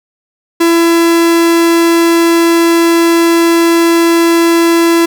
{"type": "tone", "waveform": "45% pulse", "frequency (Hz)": 335.7, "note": "E4", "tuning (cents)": 32, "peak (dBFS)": -6, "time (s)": [0.6, 5.06], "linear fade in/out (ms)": 10, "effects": ["8-bit"]}